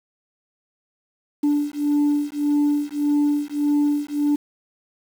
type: beating tone pair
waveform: sine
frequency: 291.4 / 293.1 Hz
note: D4 / D4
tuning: -13 / -3 cents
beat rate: 1.7 Hz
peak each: -19 dBFS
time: 1.43-4.36 s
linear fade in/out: 10 ms
effects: tanh soft clip ceiling -14 dBFS + 7-bit